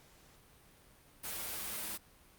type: noise with comb filter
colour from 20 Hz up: white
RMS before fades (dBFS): -40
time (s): 1.23-1.98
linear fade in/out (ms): 20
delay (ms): 7.5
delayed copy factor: -0.95
effects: pink hiss -62 dBFS RMS until 2.38 s + Opus 48 kbps